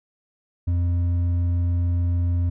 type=tone with hard clipping; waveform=sine; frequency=87.31 Hz; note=F2; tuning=in tune; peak=-20 dBFS; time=0.67-2.5 s; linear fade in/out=10 ms; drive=4 dB; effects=none